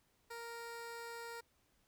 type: tone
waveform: 15% pulse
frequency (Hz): 466.2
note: A#4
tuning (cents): 0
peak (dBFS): -39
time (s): 0.3-1.41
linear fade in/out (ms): 10
effects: pink hiss -75 dBFS RMS until 1.87 s